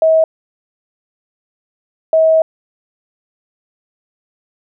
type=tone pair in turn; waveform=sine; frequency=641 / 641 Hz; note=E5 / E5; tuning=-49 / -49 cents; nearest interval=unison; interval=0 cents; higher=neither; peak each=-7 dBFS; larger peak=neither; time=0.02-0.24 / 2.13-2.42 s; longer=second; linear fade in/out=2 ms; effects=none